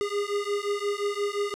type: beating tone pair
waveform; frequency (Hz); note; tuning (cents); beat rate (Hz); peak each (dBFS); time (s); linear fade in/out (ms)
square; 405.1 / 410.8; G#4 / G#4; -43 / -19; 5.7; -30; 0.01-1.54; 0
effects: low-pass 8000 Hz 12 dB/octave